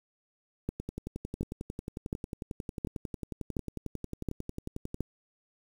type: two click trains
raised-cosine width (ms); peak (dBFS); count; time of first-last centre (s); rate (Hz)
3; -18 / -23; 7 / 47; 0.69-5.007 / 0.8-4.944; 1.39 / 11.1
effects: 8-bit